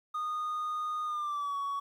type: tone with pitch glide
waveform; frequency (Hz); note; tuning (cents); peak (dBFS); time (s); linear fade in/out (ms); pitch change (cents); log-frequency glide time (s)
triangle; 1231 to 1122.3; D#6 to C#6; -19 to +21; -29; 0.14-1.8; 10; -160; 1.05-1.57
effects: tanh soft clip ceiling -25 dBFS + 11-bit